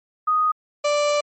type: tone pair in turn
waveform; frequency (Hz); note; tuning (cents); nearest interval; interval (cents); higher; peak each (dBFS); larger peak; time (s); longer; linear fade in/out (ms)
sine / 35% pulse; 1244.5 / 587.3; D#6 / D5; 0 / 0; octave + minor second; 1300; first; -16; neither; 0.27-0.52 / 0.84-1.21; second; 10
effects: MP3 32 kbps